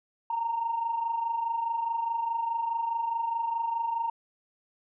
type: tone pair together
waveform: sine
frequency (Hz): 901.2 / 926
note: A5 / A#5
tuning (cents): +41 / -12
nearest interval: unison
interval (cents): 47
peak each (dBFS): -34 / -27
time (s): 0.3-4.1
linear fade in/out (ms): 5
effects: tanh soft clip ceiling -20 dBFS